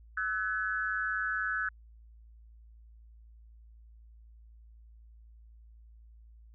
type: tone cluster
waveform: sine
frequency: 1306 / 1502 / 1702 Hz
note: E6 / F#6 / G#6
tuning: -17 / +26 / +42 cents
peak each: -37 / -32 / -35 dBFS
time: 0.17-1.69 s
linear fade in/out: 5 ms
effects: added 56 Hz sine -52 dBFS peak until 6.54 s